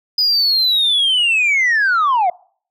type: linear sweep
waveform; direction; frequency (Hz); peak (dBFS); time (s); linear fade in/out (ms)
sine; down; 5000 to 678; -10; 0.18-2.3; 5
effects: noise-tail reverb RT60 0.5 s tail -25 dB re dry + tanh soft clip ceiling -10 dBFS